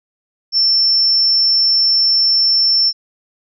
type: tone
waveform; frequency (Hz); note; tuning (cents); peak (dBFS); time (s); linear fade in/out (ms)
sine; 5380; E8; +34; -10; 0.52-2.93; 50
effects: none